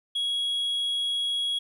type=tone; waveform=sine; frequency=3322 Hz; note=G#7; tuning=in tune; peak=-22 dBFS; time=0.15-1.59 s; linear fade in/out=10 ms; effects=tanh soft clip ceiling -24 dBFS + 10-bit